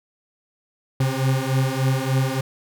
40% pulse beating tone pair, 130.81 / 134.21 Hz, C3 / C3, 0 / +44 cents, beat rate 3.4 Hz, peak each -21 dBFS, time 1-2.41 s, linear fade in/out 5 ms, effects none

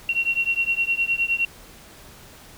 sine beating tone pair, 2734 / 2743.7 Hz, F7 / F7, -37 / -31 cents, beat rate 9.7 Hz, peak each -23 dBFS, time 0.09-1.45 s, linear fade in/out 2 ms, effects pink hiss -46 dBFS RMS until 2.57 s

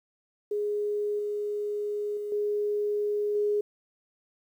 sine tone with level steps, 415.3 Hz, G#4, in tune, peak -26 / -28 / -31 / -25 / -23 dBFS, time 0.51-3.61 s, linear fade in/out 5 ms, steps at 1.19 / 2.17 / 2.32 / 3.35 s, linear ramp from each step 2 ms, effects 10-bit

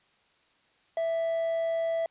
triangle tone with quantisation, 660 Hz, E5, 2 cents sharp, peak -24 dBFS, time 0.97-2.06 s, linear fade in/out 2 ms, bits 8, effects white hiss -66 dBFS RMS until 2.1 s + resampled to 8000 Hz

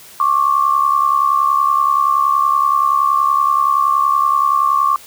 sine tone pair together, 1090.4 / 1161 Hz, C#6 / D6, -29 / -20 cents, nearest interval minor second, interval 109 cents, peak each -14 dBFS, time 0.2-4.96 s, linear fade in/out 2 ms, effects white hiss -40 dBFS RMS until 5.06 s

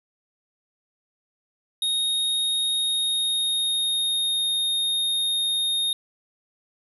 square tone with pitch glide, 3729 to 3699 Hz, A#7 to A#7, 0 to -14 cents, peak -22 dBFS, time 1.82-5.93 s, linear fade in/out 2 ms, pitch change -14 cents, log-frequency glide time 2.74-4.53 s, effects none

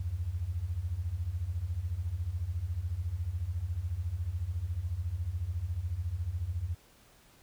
sine beating tone pair, 77.4 / 91.4 Hz, D#2 / F#2, -9 / -21 cents, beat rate 14 Hz, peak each -36 / -33 dBFS, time 0-6.75 s, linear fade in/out 5 ms, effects pink hiss -61 dBFS RMS until 7.42 s

